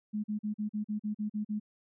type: tone bursts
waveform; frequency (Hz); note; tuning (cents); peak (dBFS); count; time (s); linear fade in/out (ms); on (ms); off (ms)
sine; 211.1; G#3; +29; -30; 10; 0.13-1.599; 20; 110; 41
effects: none